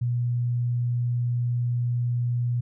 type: tone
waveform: sine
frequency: 121.1 Hz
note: B2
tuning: 34 cents flat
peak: -22 dBFS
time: 0.01-2.61 s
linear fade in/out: 10 ms
effects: none